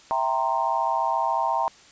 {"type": "chord", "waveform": "sine", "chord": "C dominant seventh", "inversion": "first", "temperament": "equal", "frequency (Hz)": [659.3, 784, 932.3, 1046.5], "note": ["E5", "G5", "Bb5", "C6"], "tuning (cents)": [0, 0, 0, 0], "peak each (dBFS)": [-29, -27, -24, -29], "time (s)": [0.11, 1.68], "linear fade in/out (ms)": 0, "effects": ["white hiss -51 dBFS RMS until 1.91 s", "resampled to 16000 Hz"]}